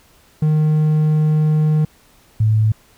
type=tone pair in turn; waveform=triangle / sine; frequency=153.9 / 108.83 Hz; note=D#3 / A2; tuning=-19 / -19 cents; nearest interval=tritone; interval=600 cents; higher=first; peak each=-10 / -11 dBFS; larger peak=first; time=0.42-1.85 / 2.4-2.72 s; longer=first; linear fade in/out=5 ms; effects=pink hiss -52 dBFS RMS until 2.97 s